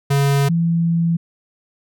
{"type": "tone pair in turn", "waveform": ["square", "sine"], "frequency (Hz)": [140, 167.7], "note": ["C#3", "E3"], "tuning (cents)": [18, 30], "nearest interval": "minor third", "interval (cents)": 312, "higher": "second", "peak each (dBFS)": [-14, -14], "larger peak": "neither", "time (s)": [[0.1, 0.49], [0.49, 1.17]], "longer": "second", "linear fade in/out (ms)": 10, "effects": []}